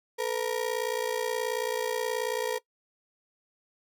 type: ring-modulated tone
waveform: 35% pulse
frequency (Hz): 469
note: A#4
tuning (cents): +11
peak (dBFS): -23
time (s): 0.18-2.59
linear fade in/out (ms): 20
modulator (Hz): 29.3
effects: noise-tail reverb RT60 0.1 s tail -21 dB re dry